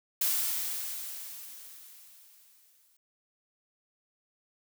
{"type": "noise with exponential decay", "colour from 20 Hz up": "blue", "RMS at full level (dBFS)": -27, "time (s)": [0.21, 2.97], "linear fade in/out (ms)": 5, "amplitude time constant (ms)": 600, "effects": []}